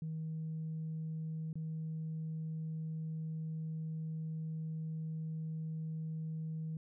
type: tone with dropouts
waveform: sine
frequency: 158.9 Hz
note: D#3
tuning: 37 cents sharp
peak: -36 dBFS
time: 0.02-6.77 s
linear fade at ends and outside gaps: 2 ms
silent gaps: 1.53-1.555 s
effects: tanh soft clip ceiling -34 dBFS